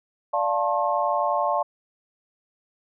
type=chord; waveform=sine; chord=D minor seventh; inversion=none; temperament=equal with one note detuned; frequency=587.3 / 698.5 / 880 / 1072.8 Hz; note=D5 / F5 / A5 / C6; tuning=0 / 0 / 0 / +43 cents; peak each=-26 dBFS; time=0.33-1.63 s; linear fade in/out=10 ms; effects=none